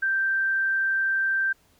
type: tone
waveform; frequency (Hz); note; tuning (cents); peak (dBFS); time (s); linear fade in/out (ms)
sine; 1568; G6; 0; -21; 0.02-1.53; 10
effects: pink hiss -62 dBFS RMS until 1.79 s